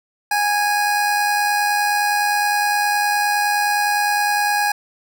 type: tone with amplitude modulation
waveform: 25% pulse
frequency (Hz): 826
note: G#5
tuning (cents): -10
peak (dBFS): -11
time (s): 0.31-4.72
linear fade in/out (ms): 5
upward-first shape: sine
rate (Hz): 89.7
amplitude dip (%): 30
effects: none